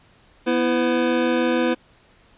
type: tone cluster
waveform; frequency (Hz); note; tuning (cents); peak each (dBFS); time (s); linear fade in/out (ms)
square; 244.7 / 331.3 / 505; B3 / E4 / B4; -16 / +9 / +39; -23; 0.46-1.75; 20
effects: pink hiss -55 dBFS RMS until 2.37 s + resampled to 8000 Hz